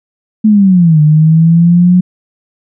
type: linear two-way sweep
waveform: sine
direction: down then up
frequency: 220 to 150 to 182.2 Hz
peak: -3 dBFS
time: 0.44-2.01 s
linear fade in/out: 10 ms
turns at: 1.01 s
effects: none